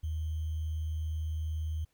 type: tone with sample-and-hold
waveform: sine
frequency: 78.8 Hz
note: D#2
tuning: 23 cents sharp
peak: -31 dBFS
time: 0.03-1.85 s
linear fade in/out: 10 ms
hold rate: 3150 Hz
effects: pink hiss -74 dBFS RMS until 1.93 s